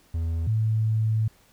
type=tone pair in turn; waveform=triangle / sine; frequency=82.41 / 110 Hz; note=E2 / A2; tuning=0 / 0 cents; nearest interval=perfect fourth; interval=500 cents; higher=second; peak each=-22 / -20 dBFS; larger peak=second; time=0.14-0.47 / 0.47-1.28 s; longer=second; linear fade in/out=5 ms; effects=pink hiss -59 dBFS RMS until 1.52 s